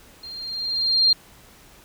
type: tone with level ramp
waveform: sine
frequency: 4194 Hz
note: C8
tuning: 3 cents sharp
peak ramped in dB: -35 to -12 dBFS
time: 0.23-1.13 s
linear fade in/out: 5 ms
effects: pink hiss -50 dBFS RMS until 1.84 s